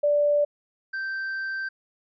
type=tone pair in turn; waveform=sine / triangle; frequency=585 / 1561.8 Hz; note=D5 / G6; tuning=-7 / -7 cents; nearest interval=octave + perfect fourth; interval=1700 cents; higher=second; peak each=-18 / -26 dBFS; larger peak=first; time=0.03-0.45 / 0.93-1.69 s; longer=second; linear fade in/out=10 ms; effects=resampled to 16000 Hz

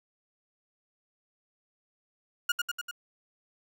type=tone with echo; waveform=30% pulse; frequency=1429 Hz; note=F6; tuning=39 cents sharp; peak=-21 dBFS; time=2.49-2.52 s; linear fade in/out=5 ms; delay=98 ms; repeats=4; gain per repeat=-3 dB; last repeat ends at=2.912 s; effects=none

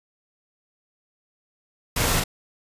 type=noise with echo; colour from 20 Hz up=pink; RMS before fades=-23 dBFS; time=1.96-2.2 s; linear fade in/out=5 ms; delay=39 ms; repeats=1; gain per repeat=-2 dB; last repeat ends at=2.239 s; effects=resampled to 32000 Hz

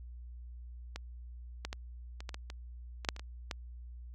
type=clicks; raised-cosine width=0.2 ms; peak=-22 / -19 / -21 / -27 / -23 / -23 / -26 / -22 / -10 / -29 / -27 / -18 dBFS; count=12; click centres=0.96 / 1.65 / 1.729 / 2.205 / 2.292 / 2.344 / 2.501 / 3.048 / 3.088 / 3.164 / 3.195 / 3.512 s; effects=added 60 Hz sine -44 dBFS peak until 4.14 s + MP3 96 kbps

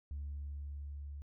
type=tone with level ramp; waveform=sine; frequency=71.7 Hz; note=D2; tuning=41 cents flat; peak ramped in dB=-37 to -42 dBFS; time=0.11-1.22 s; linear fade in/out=0 ms; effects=tanh soft clip ceiling -36 dBFS

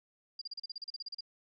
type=tone bursts; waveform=sine; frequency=4806 Hz; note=D8; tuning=39 cents sharp; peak=-38 dBFS; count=14; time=0.39-1.208 s; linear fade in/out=5 ms; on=25 ms; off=36 ms; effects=none

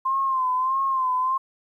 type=tone with vibrato; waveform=sine; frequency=1046.5 Hz; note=C6; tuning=in tune; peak=-20 dBFS; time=0.05-1.38 s; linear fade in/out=10 ms; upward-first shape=sine; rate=1.6 Hz; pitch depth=61 cents each way; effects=10-bit

